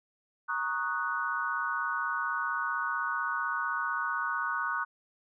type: chord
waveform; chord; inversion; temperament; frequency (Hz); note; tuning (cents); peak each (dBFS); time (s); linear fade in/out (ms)
sine; D# minor seventh; second; equal; 932.3 / 1108.7 / 1244.5 / 1480; A#5 / C#6 / D#6 / F#6; 0 / 0 / 0 / 0; -38 / -35 / -35 / -32; 0.48-4.85; 20
effects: none